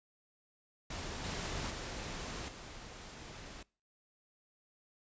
pink noise with level steps, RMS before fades -42 / -39 / -42 / -49 dBFS, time 0.9-3.63 s, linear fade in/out 5 ms, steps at 1.24 / 1.7 / 2.48 s, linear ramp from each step 5 ms, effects noise-tail reverb RT60 0.4 s tail -25 dB re dry + resampled to 16000 Hz

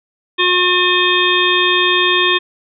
harmonic tone, 360 Hz, F#4, 47 cents flat, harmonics 1 / 3 / 5 / 7 / 9 / 10, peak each -18 / -18 / -18 / -18 / -18 / -18 dBFS, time 0.38-2.39 s, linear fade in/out 20 ms, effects none

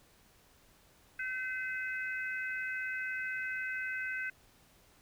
harmonic tone, 512 Hz, C5, 38 cents flat, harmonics 3 / 4 / 5, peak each -36 / -41 / -43 dBFS, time 1.19-4.3 s, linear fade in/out 5 ms, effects pink hiss -64 dBFS RMS until 5.01 s

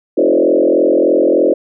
sine tone with frequency modulation, 440 Hz, A4, in tune, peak -8 dBFS, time 0.17-1.54 s, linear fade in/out 10 ms, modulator 43.3 Hz, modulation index 3.3, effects none

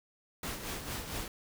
pink noise with tremolo, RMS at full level -37 dBFS, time 0.43-1.28 s, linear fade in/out 2 ms, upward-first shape sine, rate 4.4 Hz, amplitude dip 55%, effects none

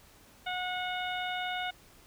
harmonic tone, 729 Hz, F#5, 26 cents flat, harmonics 1 / 2 / 3 / 4 / 5, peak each -35 / -38 / -40 / -41 / -42 dBFS, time 0.46-1.71 s, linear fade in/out 10 ms, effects pink hiss -58 dBFS RMS until 2.06 s

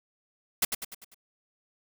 white noise with echo, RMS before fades -24 dBFS, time 0.62-0.65 s, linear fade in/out 5 ms, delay 99 ms, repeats 5, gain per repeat -6 dB, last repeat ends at 1.145 s, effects none

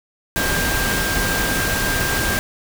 sine tone in noise, 1593 Hz, G6, 27 cents sharp, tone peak -23 dBFS, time 0.36-2.39 s, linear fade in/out 0 ms, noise pink, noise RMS -21 dBFS, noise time 0.36-2.39 s, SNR -5 dB, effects none

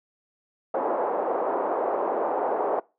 pink band-pass noise, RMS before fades -26 dBFS, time 0.74-2.8 s, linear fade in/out 5 ms, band 410 to 940 Hz, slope 24 dB/octave, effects noise-tail reverb RT60 0.3 s tail -24 dB re dry

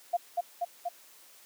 sine tone with echo, 699 Hz, F5, 1 cent sharp, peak -23 dBFS, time 0.13-0.17 s, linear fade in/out 10 ms, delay 240 ms, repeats 3, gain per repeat -2 dB, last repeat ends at 0.89 s, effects white hiss -56 dBFS RMS until 1.45 s + high-pass 300 Hz 12 dB/octave

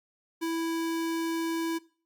square tone, 329.6 Hz, E4, in tune, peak -29 dBFS, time 0.41-1.79 s, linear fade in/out 20 ms, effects noise-tail reverb RT60 0.4 s tail -20 dB re dry + Opus 48 kbps

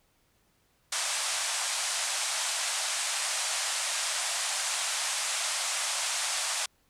white band-pass noise, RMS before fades -31 dBFS, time 0.92-6.66 s, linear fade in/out 5 ms, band 600 to 9600 Hz, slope 48 dB/octave, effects pink hiss -69 dBFS RMS until 6.89 s

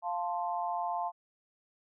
sine chord, F major, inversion none, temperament equal, 698.5 / 880 / 1046.5 Hz, F5 / A5 / C6, 0 / 0 / 0 cents, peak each -34 / -35 / -38 dBFS, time 0.02-1.12 s, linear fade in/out 50 ms, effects none

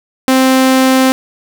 sawtooth tone, 261.6 Hz, C4, in tune, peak -3 dBFS, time 0.28-1.12 s, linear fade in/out 0 ms, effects 7-bit

